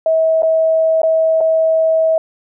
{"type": "tone with dropouts", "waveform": "sine", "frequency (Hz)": 644, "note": "E5", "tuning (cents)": -41, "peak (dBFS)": -10, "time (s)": [0.06, 2.18], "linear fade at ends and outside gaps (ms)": 2, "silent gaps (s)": [[0.422, 0.431], [1.018, 1.032], [1.406, 1.41]], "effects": []}